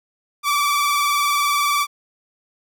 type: tone with vibrato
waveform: sawtooth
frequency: 1160 Hz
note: D6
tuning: 22 cents flat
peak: -13 dBFS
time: 0.43-1.87 s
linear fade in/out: 50 ms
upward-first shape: sine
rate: 20 Hz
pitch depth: 47 cents each way
effects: none